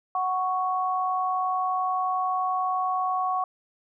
sine tone pair together, 741.5 / 1110 Hz, F#5 / C#6, +4 / +2 cents, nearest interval perfect fifth, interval 698 cents, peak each -26 dBFS, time 0.15-3.44 s, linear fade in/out 2 ms, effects none

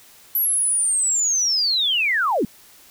sine linear sweep, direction down, 11840 to 174.61 Hz, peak -17 dBFS, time 0.35-2.45 s, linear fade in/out 2 ms, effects white hiss -49 dBFS RMS until 2.9 s

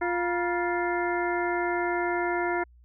harmonic tone with a mistuned harmonic, 350 Hz, F4, 4 cents sharp, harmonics 1 / 2 / 3 / 4 / 5 / 6, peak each -28 / -31 / -33 / -34 / -35 / -36 dBFS, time 0.01-2.64 s, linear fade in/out 10 ms, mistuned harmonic 3, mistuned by -150 cents, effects added 60 Hz sine -52 dBFS peak until 2.84 s

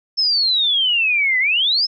sine exponential two-way sweep, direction down then up, 5320 to 1975.5 to 5320 Hz, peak -14 dBFS, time 0.17-1.87 s, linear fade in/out 20 ms, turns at 1.39 s, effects none

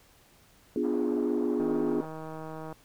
sine chord, B diminished seventh, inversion none, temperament equal, 246.9 / 293.7 / 349.2 / 415.3 Hz, B3 / D4 / F4 / Ab4, 0 / 0 / 0 / 0 cents, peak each -31 dBFS, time 0.76-2.01 s, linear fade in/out 2 ms
pink band-pass noise, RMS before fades -45 dBFS, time 0.83-2.06 s, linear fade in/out 10 ms, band 310 to 1100 Hz, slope 24 dB/octave
click train, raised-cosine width 1 ms, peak -27 dBFS, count 179, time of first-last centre 1.6-2.727 s, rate 158 Hz
effects pink hiss -60 dBFS RMS until 2.84 s

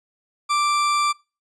40% pulse tone, 1174.7 Hz, D6, in tune, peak -17 dBFS, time 0.49-1.13 s, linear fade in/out 20 ms, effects noise-tail reverb RT60 0.3 s tail -24 dB re dry + resampled to 22050 Hz

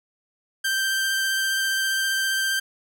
sawtooth tone with vibrato, 1568 Hz, G6, in tune, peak -18 dBFS, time 0.64-2.6 s, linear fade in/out 10 ms, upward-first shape square, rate 15 Hz, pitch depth 9 cents each way, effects none

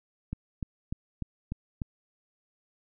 click train, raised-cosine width 5 ms, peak -20 dBFS, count 6, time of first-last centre 0.33-1.818 s, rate 3.36 Hz, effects none

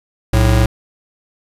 square tone pair together, 61.1 / 110 Hz, B1 / A2, -18 / 0 cents, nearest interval minor seventh, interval 1018 cents, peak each -13 dBFS, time 0.33-0.66 s, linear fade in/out 5 ms, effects resampled to 32000 Hz + 7-bit

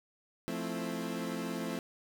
30% pulse chord, F major seventh, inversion none, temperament equal with one note detuned, 173.61 / 220 / 261.6 / 329.6 Hz, F3 / A3 / C4 / E4, -10 / 0 / 0 / 0 cents, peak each -38 / -37 / -37 / -40 dBFS, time 0.48-1.79 s, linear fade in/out 0 ms, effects none

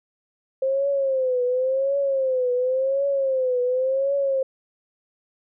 sine tone with vibrato, 526 Hz, C5, 9 cents sharp, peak -19 dBFS, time 0.62-4.43 s, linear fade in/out 5 ms, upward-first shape triangle, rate 0.92 Hz, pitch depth 120 cents each way, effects none

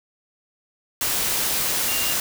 sine tone in noise, 2794 Hz, F7, in tune, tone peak -29 dBFS, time 1.88-2.13 s, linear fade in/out 2 ms, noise white, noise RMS -23 dBFS, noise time 1.01-2.2 s, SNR -9 dB, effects none

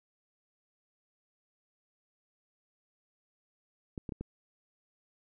clicks, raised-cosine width 3 ms, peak -25 dBFS, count 4, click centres 3.978 / 4.092 / 4.122 / 4.21 s, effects none

